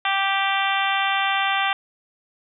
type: harmonic tone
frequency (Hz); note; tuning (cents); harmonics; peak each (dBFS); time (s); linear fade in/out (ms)
391.4; G4; -3; 2 / 3 / 4 / 5 / 6 / 7 / 8 / 9; -24 / -26 / -27 / -28 / -29 / -29 / -30 / -31; 0.05-1.73; 2
effects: none